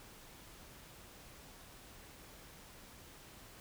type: silence
effects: pink hiss -56 dBFS RMS until 3.6 s